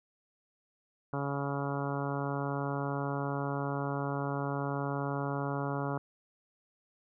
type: harmonic tone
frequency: 140.4 Hz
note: C#3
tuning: 22 cents sharp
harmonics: 1 / 2 / 3 / 4 / 5 / 6 / 7 / 8 / 9 / 10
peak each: -35 / -38 / -40 / -41 / -42 / -43 / -43 / -44 / -45 / -45 dBFS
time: 1.13-5.98 s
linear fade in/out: 2 ms
effects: none